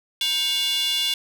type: tone with high-pass filter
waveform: square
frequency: 314.4 Hz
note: D#4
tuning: 18 cents sharp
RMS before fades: -23 dBFS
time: 0.21-1.14 s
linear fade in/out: 2 ms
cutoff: 3200 Hz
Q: 7.2
effects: none